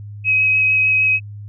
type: tone with vibrato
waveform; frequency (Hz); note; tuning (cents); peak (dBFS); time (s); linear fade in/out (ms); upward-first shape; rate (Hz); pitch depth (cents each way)
sine; 2542; D#7; +36; -12; 0.24-1.2; 50; sine; 6.6; 9
effects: added 103 Hz sine -30 dBFS peak until 1.48 s